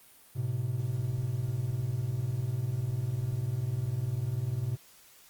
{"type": "tone pair together", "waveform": "triangle", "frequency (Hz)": [108.43, 128.5], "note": ["A2", "C3"], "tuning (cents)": [-25, -31], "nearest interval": "minor third", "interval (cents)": 294, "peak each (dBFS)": [-31, -29], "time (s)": [0.35, 4.77], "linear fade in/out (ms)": 20, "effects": ["white hiss -57 dBFS RMS until 5.29 s", "Opus 32 kbps"]}